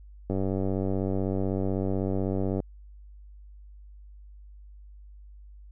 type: click train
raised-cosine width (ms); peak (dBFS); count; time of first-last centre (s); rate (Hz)
2; -16; 222; 0.3-2.602; 96
effects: added 50 Hz sine -45 dBFS peak until 5.71 s